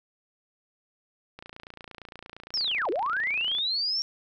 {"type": "click train", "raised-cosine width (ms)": 0.3, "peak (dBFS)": -26, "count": 64, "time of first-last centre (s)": [1.39, 3.585], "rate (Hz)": 28.7}
{"type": "linear two-way sweep", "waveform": "sine", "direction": "down then up", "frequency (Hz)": [5588, 318.9, 5588], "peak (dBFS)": -25, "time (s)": [2.54, 4.02], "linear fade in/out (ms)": 0, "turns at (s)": 2.9}
{"effects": []}